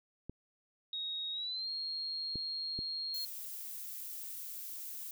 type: clicks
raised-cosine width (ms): 3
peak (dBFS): -29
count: 3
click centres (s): 0.296 / 2.357 / 2.79
type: tone with pitch glide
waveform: sine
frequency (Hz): 3766 to 4252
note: A#7 to C8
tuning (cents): +17 to +27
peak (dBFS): -36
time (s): 0.93-3.25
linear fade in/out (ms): 2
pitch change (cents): +210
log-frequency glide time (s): 1.32-1.7
type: noise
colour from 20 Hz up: violet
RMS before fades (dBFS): -44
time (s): 3.14-5.11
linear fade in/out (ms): 2
effects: none